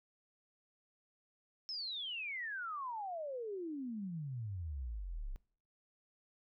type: exponential sweep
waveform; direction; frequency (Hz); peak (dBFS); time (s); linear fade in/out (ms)
sine; down; 5360 to 30.25; -39; 1.69-5.36; 0
effects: noise-tail reverb RT60 0.5 s tail -22 dB re dry